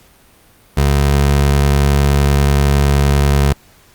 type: tone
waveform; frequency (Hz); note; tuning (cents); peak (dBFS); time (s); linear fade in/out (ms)
25% pulse; 70.6; C#2; +32; -6; 0.77-3.53; 5
effects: pink hiss -48 dBFS RMS until 3.94 s + Opus 48 kbps